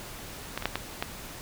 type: clicks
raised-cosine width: 0.3 ms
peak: -14 / -18 / -9 / -12 / -12 dBFS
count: 5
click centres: 0.576 / 0.624 / 0.656 / 0.756 / 1.025 s
effects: pink hiss -42 dBFS RMS until 1.41 s